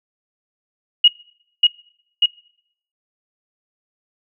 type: tone with echo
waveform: sine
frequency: 2885 Hz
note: F#7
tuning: 44 cents flat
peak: -6 dBFS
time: 1.04-1.08 s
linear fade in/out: 5 ms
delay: 590 ms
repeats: 2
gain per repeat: -2 dB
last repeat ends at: 2.26 s
effects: noise-tail reverb RT60 0.7 s tail -24 dB re dry